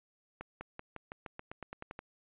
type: accelerating click train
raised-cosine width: 0.5 ms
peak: -27 dBFS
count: 13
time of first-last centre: 0.41-1.991 s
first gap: 200 ms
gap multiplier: 0.92
effects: resampled to 8000 Hz